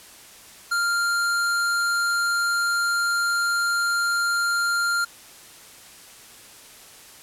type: tone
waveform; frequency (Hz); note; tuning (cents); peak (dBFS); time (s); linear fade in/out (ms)
square; 1395; F6; -2; -21; 0.71-5.05; 10
effects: white hiss -46 dBFS RMS until 7.22 s + low-pass 12000 Hz 12 dB/octave